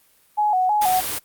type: tone with vibrato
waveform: sine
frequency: 789 Hz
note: G5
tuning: 11 cents sharp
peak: -16 dBFS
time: 0.37-1.01 s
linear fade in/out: 20 ms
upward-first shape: square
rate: 3.1 Hz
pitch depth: 110 cents each way
type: noise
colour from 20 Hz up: white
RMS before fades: -26 dBFS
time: 0.81-1.19 s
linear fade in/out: 10 ms
effects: white hiss -58 dBFS RMS until 1.24 s + Opus 32 kbps